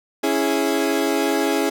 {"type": "chord", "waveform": "30% pulse", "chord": "C# minor", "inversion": "none", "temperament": "equal", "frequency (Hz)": [277.2, 329.6, 415.3], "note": ["C#4", "E4", "G#4"], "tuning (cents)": [0, 0, 0], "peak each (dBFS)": -20, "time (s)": [0.23, 1.7], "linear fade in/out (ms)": 10, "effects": []}